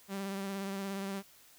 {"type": "tone with vibrato", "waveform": "sawtooth", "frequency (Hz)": 196, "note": "G3", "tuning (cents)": 0, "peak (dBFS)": -32, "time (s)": [0.08, 1.23], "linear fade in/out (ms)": 50, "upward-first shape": "triangle", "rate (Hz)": 17, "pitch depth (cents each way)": 31, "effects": ["white hiss -60 dBFS RMS until 1.58 s"]}